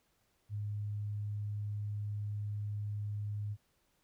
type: tone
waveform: sine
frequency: 103.83 Hz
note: G#2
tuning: in tune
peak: -35 dBFS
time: 0.49-3.57 s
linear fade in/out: 50 ms
effects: pink hiss -75 dBFS RMS until 4.03 s